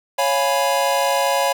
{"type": "chord", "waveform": "square", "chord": "C# dominant seventh", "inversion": "none", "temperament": "equal", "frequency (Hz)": [554.4, 698.5, 830.6, 987.8], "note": ["C#5", "E#5", "G#5", "B5"], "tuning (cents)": [0, 0, 0, 0], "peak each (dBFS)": [-21, -24, -24, -23], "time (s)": [0.18, 1.53], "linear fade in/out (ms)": 10, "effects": []}